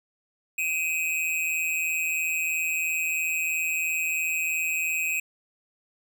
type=tone with amplitude modulation; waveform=square; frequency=2522 Hz; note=D#7; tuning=23 cents sharp; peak=-22 dBFS; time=0.58-5.2 s; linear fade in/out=5 ms; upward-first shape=sine; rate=163 Hz; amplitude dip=75%; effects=none